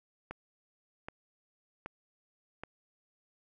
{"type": "click train", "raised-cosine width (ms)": 0.5, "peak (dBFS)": -25, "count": 4, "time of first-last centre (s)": [0.31, 2.636], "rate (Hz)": 1.29, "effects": []}